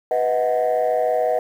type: chord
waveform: sine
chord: B major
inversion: none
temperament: equal with one note detuned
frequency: 493.9 / 633.9 / 740 Hz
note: B4 / D#5 / F#5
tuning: 0 / +32 / 0 cents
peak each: -20 / -19 / -21 dBFS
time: 0.11-1.39 s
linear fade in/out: 2 ms
effects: tanh soft clip ceiling -12 dBFS + 8-bit